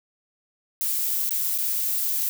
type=noise with dropouts; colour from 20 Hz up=violet; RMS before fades=-25 dBFS; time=0.81-2.29 s; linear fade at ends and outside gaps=0 ms; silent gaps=1.293-1.308 / 1.578-1.585 s; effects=none